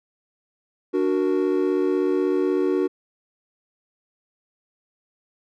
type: chord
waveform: triangle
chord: D augmented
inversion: none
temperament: equal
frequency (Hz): 293.7 / 370 / 466.2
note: D4 / F#4 / A#4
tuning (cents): 0 / 0 / 0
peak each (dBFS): -22 / -19 / -25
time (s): 0.93-2.88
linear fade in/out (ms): 20
effects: none